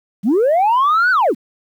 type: linear two-way sweep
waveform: sine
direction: up then down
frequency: 174.61 to 1532 to 174.61 Hz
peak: -9 dBFS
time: 0.23-1.35 s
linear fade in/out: 50 ms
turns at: 1.11 s
effects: tanh soft clip ceiling -9 dBFS + 8-bit